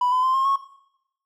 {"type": "tone with pitch steps", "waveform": "triangle", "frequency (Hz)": [987.8, 1013.8, 1040.5, 1067.9, 1096], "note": ["B5", "B5", "C6", "C6", "C#6"], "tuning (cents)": [0, 45, -10, 35, -20], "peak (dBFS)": -15, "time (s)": [0.01, 0.56], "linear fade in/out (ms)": 5, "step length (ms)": 110, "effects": ["noise-tail reverb RT60 0.8 s tail -20 dB re dry", "tanh soft clip ceiling -13 dBFS"]}